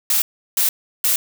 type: noise bursts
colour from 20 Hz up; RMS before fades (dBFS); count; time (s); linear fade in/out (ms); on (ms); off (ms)
blue; -17; 3; 0.1-1.16; 2; 120; 350
effects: none